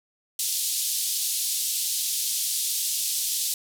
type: band-pass noise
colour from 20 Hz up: white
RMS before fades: -27 dBFS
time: 0.39-3.54 s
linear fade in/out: 2 ms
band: 3500 to 13000 Hz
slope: 24 dB/octave
effects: none